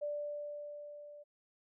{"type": "tone with level ramp", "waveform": "sine", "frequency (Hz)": 587.3, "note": "D5", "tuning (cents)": 0, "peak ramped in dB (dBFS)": [-34, -50], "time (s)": [0.01, 1.24], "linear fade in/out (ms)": 20, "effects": []}